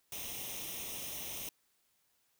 white noise with comb filter, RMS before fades -42 dBFS, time 0.12-1.49 s, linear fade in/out 2 ms, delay 0.33 ms, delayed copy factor +0.7, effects white hiss -75 dBFS RMS until 2.39 s

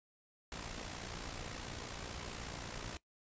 pink noise with amplitude modulation, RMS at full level -42 dBFS, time 0.52-2.97 s, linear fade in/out 0 ms, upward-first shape sine, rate 58.6 Hz, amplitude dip 60%, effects noise-tail reverb RT60 0.1 s tail -19 dB re dry + resampled to 16000 Hz

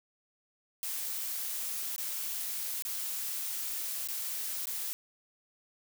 blue noise with dropouts, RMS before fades -36 dBFS, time 0.83-4.93 s, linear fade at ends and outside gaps 0 ms, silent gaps 1.962-1.981 / 2.823-2.851 / 4.074-4.086 / 4.656-4.67 s, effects none

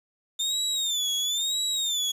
30% pulse tone with vibrato, 3607 Hz, A7, 42 cents sharp, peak -22 dBFS, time 0.39-2.12 s, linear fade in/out 10 ms, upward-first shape sine, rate 1 Hz, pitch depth 130 cents each way, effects resampled to 32000 Hz + 9-bit

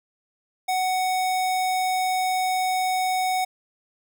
square tone, 744 Hz, F#5, 9 cents sharp, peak -22 dBFS, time 0.68-3.45 s, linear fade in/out 10 ms, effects none

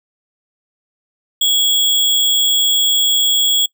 sine tone with sample-and-hold, 3343 Hz, G#7, 11 cents sharp, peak -11 dBFS, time 1.41-3.66 s, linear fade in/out 5 ms, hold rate 11025 Hz, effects noise-tail reverb RT60 0.1 s tail -23 dB re dry

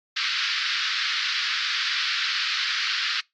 white band-pass noise, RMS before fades -26 dBFS, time 0.16-3.21 s, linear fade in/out 10 ms, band 1300 to 4900 Hz, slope 48 dB/octave, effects noise-tail reverb RT60 0.2 s tail -25 dB re dry + AAC 64 kbps

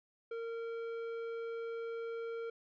triangle tone with tanh clipping, 460 Hz, A#4, 23 cents flat, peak -40 dBFS, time 0.31-2.5 s, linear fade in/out 5 ms, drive 15 dB, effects none

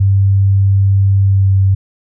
sine tone with pitch glide, 98 to 96.54 Hz, G2 to G2, 0 to -26 cents, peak -7 dBFS, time 0-1.75 s, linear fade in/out 10 ms, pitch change -26 cents, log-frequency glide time 1.23-1.54 s, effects none

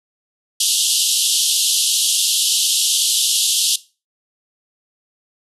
pink band-pass noise, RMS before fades -17 dBFS, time 0.6-3.76 s, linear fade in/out 5 ms, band 2900 to 12000 Hz, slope 96 dB/octave, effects noise-tail reverb RT60 0.3 s tail -18 dB re dry

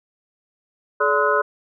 sine tone cluster, 425.7 / 576 / 1029 / 1275 / 1468 Hz, G#4 / D5 / C6 / D#6 / F#6, +43 / -34 / -29 / +42 / -14 cents, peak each -22 dBFS, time 1-1.42 s, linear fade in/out 10 ms, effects none

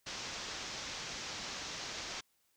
white low-pass noise, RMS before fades -43 dBFS, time 0.06-2.21 s, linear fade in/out 10 ms, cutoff 6500 Hz, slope 48 dB/octave, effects white hiss -75 dBFS RMS until 2.56 s

